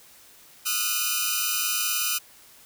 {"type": "tone cluster", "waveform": "5% pulse", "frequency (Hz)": [1238, 1346, 1455, 2457, 3011], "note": ["D#6", "E6", "F#6", "D#7", "F#7"], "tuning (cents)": [-9, 36, -29, -22, 30], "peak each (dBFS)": -20, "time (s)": [0.65, 2.19], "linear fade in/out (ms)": 20, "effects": ["white hiss -52 dBFS RMS until 2.65 s"]}